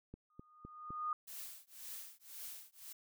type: click train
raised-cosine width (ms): 3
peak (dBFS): -36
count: 4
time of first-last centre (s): 0.14-0.905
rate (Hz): 3.92
type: tone with exponential growth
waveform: sine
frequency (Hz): 1229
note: D#6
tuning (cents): -22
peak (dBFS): -33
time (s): 0.3-1.13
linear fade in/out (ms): 2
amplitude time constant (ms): 180
type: noise with tremolo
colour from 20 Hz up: blue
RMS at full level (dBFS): -46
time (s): 1.27-2.93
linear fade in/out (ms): 10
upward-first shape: triangle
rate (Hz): 1.9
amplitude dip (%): 100
effects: none